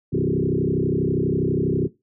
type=tone with frequency modulation; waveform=sine; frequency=261.6 Hz; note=C4; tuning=in tune; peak=-18 dBFS; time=0.12-1.88 s; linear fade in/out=20 ms; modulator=32.3 Hz; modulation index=4.7; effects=noise-tail reverb RT60 0.2 s tail -17 dB re dry